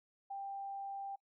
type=tone; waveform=sine; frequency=790 Hz; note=G5; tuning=13 cents sharp; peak=-40 dBFS; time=0.3-1.16 s; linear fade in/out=10 ms; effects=noise-tail reverb RT60 0.1 s tail -24 dB re dry